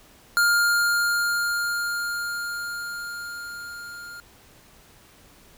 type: tone with level ramp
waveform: square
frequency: 1407 Hz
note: F6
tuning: 12 cents sharp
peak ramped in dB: -17 to -38 dBFS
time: 0.37-4.2 s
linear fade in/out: 0 ms
effects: pink hiss -53 dBFS RMS until 5.57 s